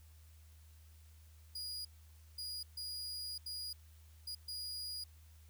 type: tone bursts at uneven times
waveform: 40% pulse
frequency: 4888 Hz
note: D#8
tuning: 32 cents flat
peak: -40 dBFS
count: 6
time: 1.55-1.85 / 2.38-2.63 / 2.77-3.38 / 3.46-3.73 / 4.27-4.35 / 4.48-5.04 s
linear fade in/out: 5 ms
effects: added 78 Hz sine -57 dBFS peak until 5.49 s + white hiss -69 dBFS RMS until 5.49 s